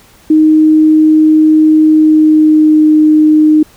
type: tone with pitch glide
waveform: sine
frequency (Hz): 311.1 to 307.5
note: D#4 to D#4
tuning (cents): 0 to -20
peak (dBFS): -3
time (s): 0.3-3.63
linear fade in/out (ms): 5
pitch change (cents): -20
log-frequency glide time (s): 1.88-2.92
effects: pink hiss -43 dBFS RMS until 3.76 s